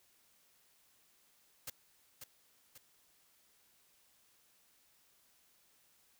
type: noise with echo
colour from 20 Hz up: white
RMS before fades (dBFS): -43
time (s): 1.67-1.7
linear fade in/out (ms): 5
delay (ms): 540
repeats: 2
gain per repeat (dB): -6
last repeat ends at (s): 2.78
effects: white hiss -70 dBFS RMS until 6.19 s